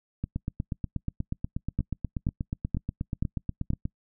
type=two click trains; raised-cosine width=5 ms; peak=-14 / -17 dBFS; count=5 / 31; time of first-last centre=1.79-3.704 / 0.24-3.854 s; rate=2.09 / 8.3 Hz; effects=noise-tail reverb RT60 0.1 s tail -26 dB re dry